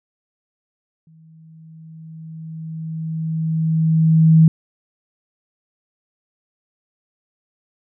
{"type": "tone with exponential growth", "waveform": "sine", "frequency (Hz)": 160.4, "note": "E3", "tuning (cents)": -47, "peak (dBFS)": -6, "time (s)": [1.07, 4.48], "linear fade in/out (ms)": 2, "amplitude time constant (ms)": 740, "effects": []}